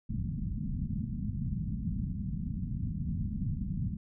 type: low-pass noise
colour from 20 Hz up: white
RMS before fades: -34 dBFS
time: 0.09-3.97 s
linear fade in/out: 10 ms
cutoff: 220 Hz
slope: 48 dB/octave
effects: none